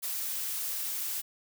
blue noise, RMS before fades -34 dBFS, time 0.02-1.22 s, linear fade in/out 20 ms, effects none

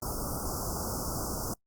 pink band-stop noise, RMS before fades -34 dBFS, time 0.02-1.54 s, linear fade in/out 5 ms, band 1400 to 4900 Hz, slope 96 dB/octave, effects noise-tail reverb RT60 0.1 s tail -26 dB re dry + Opus 32 kbps

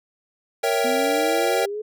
square chord, A# diminished seventh, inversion none, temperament equal with one note detuned, 466.2 / 557.3 / 659.3 / 784 Hz, A#4 / C#5 / E5 / G5, 0 / +9 / 0 / 0 cents, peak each -24 / -26 / -27 / -26 dBFS, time 0.63-1.66 s, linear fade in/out 10 ms
sine exponential sweep, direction up, 246.9 to 433.9 Hz, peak -26 dBFS, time 0.84-1.82 s, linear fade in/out 10 ms
effects none

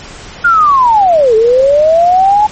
sine linear two-way sweep, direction down then up, 1436 to 429.7 to 858 Hz, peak -4 dBFS, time 0.44-2.47 s, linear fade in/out 10 ms, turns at 1.35 s, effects pink hiss -30 dBFS RMS until 2.51 s + MP3 32 kbps

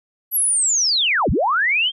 sine linear two-way sweep, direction down then up, 11930 to 34.65 to 3256 Hz, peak -15 dBFS, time 0.31-1.92 s, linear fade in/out 50 ms, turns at 1.3 s, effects none

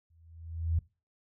sine tone with exponential growth, 82.41 Hz, E2, in tune, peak -23 dBFS, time 0.1-0.79 s, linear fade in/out 5 ms, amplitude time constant 150 ms, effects noise-tail reverb RT60 0.3 s tail -21 dB re dry

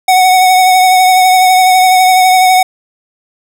square tone with vibrato, 742 Hz, F#5, 5 cents sharp, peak -5 dBFS, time 0.08-2.63 s, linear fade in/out 5 ms, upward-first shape triangle, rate 12 Hz, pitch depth 28 cents each way, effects none

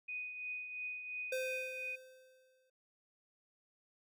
sine tone with tremolo, 2489 Hz, D#7, in tune, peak -38 dBFS, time 0.08-1.96 s, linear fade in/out 10 ms, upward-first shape triangle, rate 2.9 Hz, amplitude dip 55%
square tone with exponential decay, 517 Hz, C5, 21 cents flat, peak -35 dBFS, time 1.32-2.7 s, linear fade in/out 5 ms, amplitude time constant 300 ms
effects none

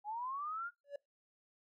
sine linear sweep, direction up, 810 to 1442 Hz, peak -38 dBFS, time 0.04-0.71 s, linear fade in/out 50 ms
triangle tone with exponential growth, 570 Hz, C#5, 48 cents sharp, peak -35 dBFS, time 0.84-0.96 s, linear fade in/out 5 ms, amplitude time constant 25 ms
effects noise-tail reverb RT60 0.2 s tail -24 dB re dry

